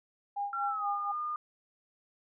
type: tone with tremolo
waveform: sine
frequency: 810 Hz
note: G#5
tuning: 43 cents flat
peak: -30 dBFS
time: 0.36-1.12 s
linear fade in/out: 10 ms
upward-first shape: sine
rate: 4.2 Hz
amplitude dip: 85%
type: tone with pitch glide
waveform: sine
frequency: 1364 to 1215.2 Hz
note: F6 to D#6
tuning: -41 to -41 cents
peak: -32 dBFS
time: 0.53-1.36 s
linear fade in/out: 2 ms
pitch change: -200 cents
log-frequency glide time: 0.66-0.87 s
effects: none